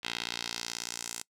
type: tone with band-pass filter sweep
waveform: 10% pulse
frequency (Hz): 58.3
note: A#1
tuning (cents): +1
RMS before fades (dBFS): -38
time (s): 0.03-1.23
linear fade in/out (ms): 10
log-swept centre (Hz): 3300 to 7900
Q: 1.7
effects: noise-tail reverb RT60 0.1 s tail -25 dB re dry